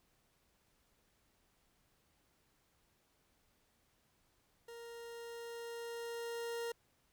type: tone with level ramp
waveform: 40% pulse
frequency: 467.1 Hz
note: A#4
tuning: 3 cents sharp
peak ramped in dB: -48 to -37 dBFS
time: 4.68-6.72 s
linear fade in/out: 5 ms
effects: pink hiss -75 dBFS RMS until 7.12 s